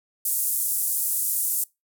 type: band-pass noise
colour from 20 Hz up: pink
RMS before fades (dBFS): -25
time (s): 0.25-1.64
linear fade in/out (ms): 5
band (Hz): 9200 to 16000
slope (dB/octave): 24
effects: noise-tail reverb RT60 0.2 s tail -23 dB re dry